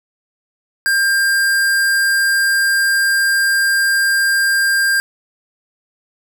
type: tone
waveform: square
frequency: 1597 Hz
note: G6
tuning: 32 cents sharp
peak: -13 dBFS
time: 0.86-5 s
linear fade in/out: 0 ms
effects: none